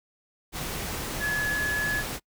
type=tone in noise; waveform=sine; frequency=1700 Hz; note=G#6; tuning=40 cents sharp; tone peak=-25 dBFS; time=1.19-2.04 s; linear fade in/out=50 ms; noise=pink; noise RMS=-33 dBFS; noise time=0.52-2.2 s; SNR=+5 dB; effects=noise-tail reverb RT60 0.1 s tail -25 dB re dry